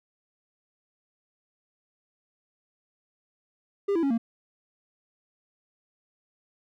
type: tone with pitch steps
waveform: triangle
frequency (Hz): 400.5 / 332.9 / 276.7 / 230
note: G4 / E4 / C#4 / A#3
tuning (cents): +37 / +17 / -3 / -23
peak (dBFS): -20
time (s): 3.88-4.18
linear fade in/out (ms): 10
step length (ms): 75
effects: none